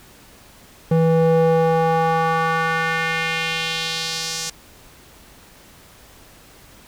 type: tone with band-pass filter sweep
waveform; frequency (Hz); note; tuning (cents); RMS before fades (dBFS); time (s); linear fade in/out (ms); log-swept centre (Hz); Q
square; 163.2; E3; -17; -19; 0.91-4.5; 5; 330 to 6300; 1.8
effects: pink hiss -47 dBFS RMS until 6.87 s